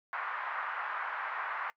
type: band-pass noise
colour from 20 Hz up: pink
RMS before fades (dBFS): -37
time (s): 0.13-1.7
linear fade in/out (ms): 0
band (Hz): 970 to 1700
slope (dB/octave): 24
effects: noise-tail reverb RT60 0.1 s tail -20 dB re dry